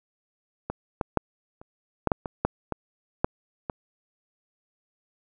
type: clicks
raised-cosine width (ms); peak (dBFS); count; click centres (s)
1; -15 / -11 / -6 / -30 / -7 / -6 / -17 / -7 / -14 / -6 / -15; 11; 0.7 / 1.012 / 1.173 / 1.615 / 2.073 / 2.118 / 2.258 / 2.45 / 2.723 / 3.245 / 3.698
effects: none